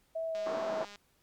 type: tone with vibrato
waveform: sine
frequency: 646 Hz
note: E5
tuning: 35 cents flat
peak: -32 dBFS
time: 0.15-0.84 s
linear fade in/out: 10 ms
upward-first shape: sine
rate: 2.7 Hz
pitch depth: 19 cents each way
type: click train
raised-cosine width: 0.2 ms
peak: -32 dBFS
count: 125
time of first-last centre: 0.35-0.958 s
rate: 204 Hz
type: band-pass noise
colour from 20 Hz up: white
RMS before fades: -39 dBFS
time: 0.46-0.85 s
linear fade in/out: 5 ms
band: 190 to 1200 Hz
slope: 24 dB/octave
effects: pink hiss -70 dBFS RMS until 1.22 s + MP3 96 kbps